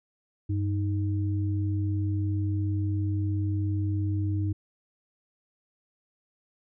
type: tone pair together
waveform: sine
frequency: 97.8 / 310.5 Hz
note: G2 / D#4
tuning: -4 / -3 cents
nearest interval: octave + minor sixth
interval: 2001 cents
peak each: -25 / -33 dBFS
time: 0.49-4.53 s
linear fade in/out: 10 ms
effects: none